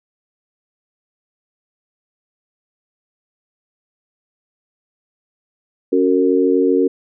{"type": "chord", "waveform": "sine", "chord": "F# major", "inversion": "second", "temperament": "equal with one note detuned", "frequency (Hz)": [277.2, 370, 457.9], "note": ["C#4", "F#4", "A#4"], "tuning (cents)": [0, 0, -31], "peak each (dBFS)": -16, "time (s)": [5.92, 6.88], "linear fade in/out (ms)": 10, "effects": []}